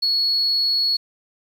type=tone; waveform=sine; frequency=4361 Hz; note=C#8; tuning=29 cents flat; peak=-16 dBFS; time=0.02-0.97 s; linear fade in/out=10 ms; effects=tanh soft clip ceiling -12 dBFS + 8-bit